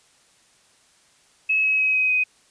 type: tone with pitch steps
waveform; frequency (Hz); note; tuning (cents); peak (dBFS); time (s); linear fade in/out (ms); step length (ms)
sine; 2578 / 2560 / 2543 / 2525 / 2508; E7 / D#7 / D#7 / D#7 / D#7; -39 / +49 / +37 / +25 / +13; -17; 1.49-2.24; 10; 150
effects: white hiss -58 dBFS RMS until 2.5 s + resampled to 22050 Hz